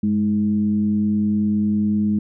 sine tone with frequency modulation, 208.9 Hz, G#3, 10 cents sharp, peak -16 dBFS, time 0.03-2.19 s, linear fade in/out 5 ms, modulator 110 Hz, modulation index 0.45, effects none

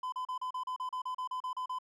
triangle tone bursts, 1014 Hz, B5, 45 cents sharp, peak -32 dBFS, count 14, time 0.03-1.787 s, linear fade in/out 5 ms, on 93 ms, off 35 ms, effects none

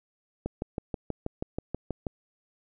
click train, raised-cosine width 2 ms, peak -17 dBFS, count 11, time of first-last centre 0.46-2.068 s, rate 6.22 Hz, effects none

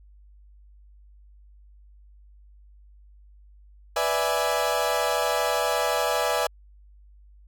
30% pulse chord, E dominant seventh, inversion second, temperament equal, 493.9 / 587.3 / 659.3 / 830.6 Hz, B4 / D5 / E5 / G#5, 0 / 0 / 0 / 0 cents, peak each -26 / -25 / -25 / -26 dBFS, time 3.96-6.47 s, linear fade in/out 5 ms, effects added 50 Hz sine -49 dBFS peak until 7.47 s

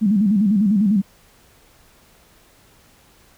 sine tone with vibrato, 204.7 Hz, G#3, 25 cents flat, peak -13 dBFS, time 0.01-1.02 s, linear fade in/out 20 ms, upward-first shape square, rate 10 Hz, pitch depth 110 cents each way, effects pink hiss -53 dBFS RMS until 3.37 s

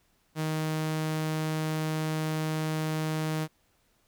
sawtooth tone, 156.6 Hz, D#3, 11 cents sharp, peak -24 dBFS, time 0.35-3.48 s, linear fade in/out 50 ms, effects pink hiss -69 dBFS RMS until 4.07 s

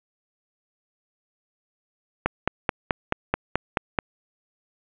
click train, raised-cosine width 0.5 ms, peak -5 dBFS, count 9, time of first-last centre 2.26-3.988 s, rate 4.63 Hz, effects resampled to 8000 Hz + 7-bit

